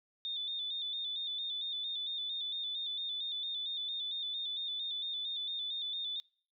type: tone with vibrato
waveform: sine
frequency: 3574 Hz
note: A7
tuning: 26 cents sharp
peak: -35 dBFS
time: 0.25-6.2 s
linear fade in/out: 0 ms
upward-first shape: square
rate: 4.4 Hz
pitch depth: 42 cents each way
effects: noise-tail reverb RT60 0.5 s tail -25 dB re dry